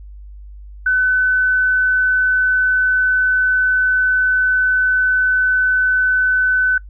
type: tone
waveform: sine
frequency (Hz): 1509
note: F#6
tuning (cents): +34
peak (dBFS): -12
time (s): 0.86-6.78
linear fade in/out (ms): 5
effects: noise-tail reverb RT60 0.1 s tail -22 dB re dry + added 50 Hz sine -33 dBFS peak until 6.89 s